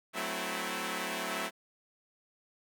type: chord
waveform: 5% pulse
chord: F# half-diminished seventh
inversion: none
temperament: equal with one note detuned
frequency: 185 / 220 / 258.5 / 329.6 Hz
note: F#3 / A3 / C4 / E4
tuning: 0 / 0 / -21 / 0 cents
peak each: -28 dBFS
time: 0.13-1.51 s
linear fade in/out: 50 ms
effects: none